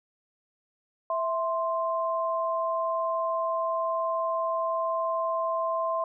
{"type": "tone pair together", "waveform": "sine", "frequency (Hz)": [657.4, 1046.5], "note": ["E5", "C6"], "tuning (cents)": [-5, 0], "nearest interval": "minor sixth", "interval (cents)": 805, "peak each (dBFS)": -28, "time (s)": [1.1, 6.04], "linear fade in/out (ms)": 2, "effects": []}